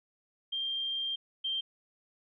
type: tone pair in turn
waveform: sine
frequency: 3183 / 3159 Hz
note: G7 / G7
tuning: +26 / +13 cents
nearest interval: unison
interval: 13 cents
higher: first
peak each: -31 / -30 dBFS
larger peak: second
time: 0.52-1.16 / 1.44-1.61 s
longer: first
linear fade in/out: 10 ms
effects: none